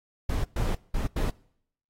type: noise bursts at uneven times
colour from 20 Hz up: brown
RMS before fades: -26 dBFS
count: 4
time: 0.29-0.44 / 0.56-0.75 / 0.94-1.07 / 1.16-1.3 s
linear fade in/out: 5 ms
effects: noise-tail reverb RT60 0.7 s tail -24 dB re dry + AAC 48 kbps